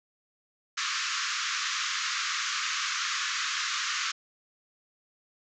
pink band-pass noise, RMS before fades -31 dBFS, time 0.77-4.12 s, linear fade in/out 10 ms, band 1100 to 7100 Hz, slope 96 dB/octave, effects none

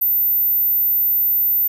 sine tone, 14170 Hz, A9, 11 cents sharp, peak -14 dBFS, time 0.01-1.68 s, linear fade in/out 10 ms, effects none

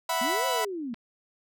sawtooth chord, E suspended second, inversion none, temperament equal, 659.3 / 740 / 987.8 Hz, E5 / F#5 / B5, 0 / 0 / 0 cents, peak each -27 / -29 / -24 dBFS, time 0.09-0.65 s, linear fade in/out 5 ms
sine linear two-way sweep, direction up then down, 220 to 542 to 220 Hz, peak -31 dBFS, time 0.21-0.94 s, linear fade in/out 5 ms, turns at 0.46 s
clicks, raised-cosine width 0.3 ms, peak -31 dBFS, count 2, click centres 0.941 / 0.944 s
effects none

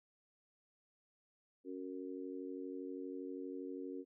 harmonic tone, 92.5 Hz, F#2, in tune, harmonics 3 / 4 / 5, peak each -45 / -47 / -49 dBFS, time 1.64-4.05 s, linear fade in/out 50 ms, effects none

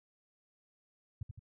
sine tone with echo, 103.4 Hz, G#2, 7 cents flat, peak -34 dBFS, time 1.21-1.23 s, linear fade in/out 5 ms, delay 82 ms, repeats 2, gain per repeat -5 dB, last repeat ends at 1.394 s, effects none

